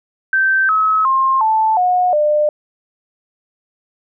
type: tone with pitch steps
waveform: sine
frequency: 1555 / 1285.1 / 1062.1 / 877.8 / 725.4 / 599.5 Hz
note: G6 / E6 / C6 / A5 / F#5 / D5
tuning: -14 / -44 / +26 / -4 / -34 / +36 cents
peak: -11 dBFS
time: 0.33-2.49 s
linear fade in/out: 2 ms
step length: 360 ms
effects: none